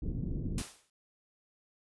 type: low-pass noise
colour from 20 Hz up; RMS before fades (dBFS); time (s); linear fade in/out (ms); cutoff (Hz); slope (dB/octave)
pink; -35; 0.02-0.62; 5; 310; 24
type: noise with exponential decay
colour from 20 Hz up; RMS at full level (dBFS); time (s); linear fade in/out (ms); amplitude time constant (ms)
white; -36; 0.58-0.9; 2; 69
effects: resampled to 24000 Hz